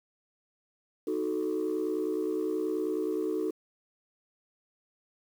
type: chord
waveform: sine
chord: D# diminished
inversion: none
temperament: equal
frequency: 311.1 / 370 / 440 Hz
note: D#4 / F#4 / A4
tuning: 0 / 0 / 0 cents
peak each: -31 dBFS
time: 1.07-3.51 s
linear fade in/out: 5 ms
effects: tanh soft clip ceiling -23 dBFS + 9-bit